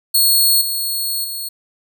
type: tone with level steps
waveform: 10% pulse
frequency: 4333 Hz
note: C#8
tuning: 40 cents flat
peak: -4 / -12 / -17 dBFS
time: 0.14-1.49 s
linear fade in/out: 10 ms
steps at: 0.61 / 1.24 s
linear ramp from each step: 5 ms
effects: none